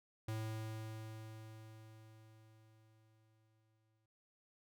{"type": "tone with exponential decay", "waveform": "square", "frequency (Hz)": 110, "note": "A2", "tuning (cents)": 0, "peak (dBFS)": -39, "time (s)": [0.28, 4.06], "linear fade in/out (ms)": 5, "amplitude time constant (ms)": 820, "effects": []}